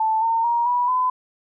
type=tone with pitch steps; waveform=sine; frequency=880 / 911 / 943.2 / 976.4 / 1010.9 Hz; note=A5 / A#5 / A#5 / B5 / B5; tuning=0 / -40 / +20 / -20 / +40 cents; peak=-17 dBFS; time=0-1.1 s; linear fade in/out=5 ms; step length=220 ms; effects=none